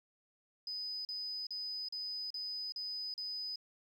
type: tone bursts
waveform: sine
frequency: 4999 Hz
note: D#8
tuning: 7 cents sharp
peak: -38 dBFS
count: 7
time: 0.67-3.558 s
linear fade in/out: 2 ms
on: 380 ms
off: 38 ms
effects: 11-bit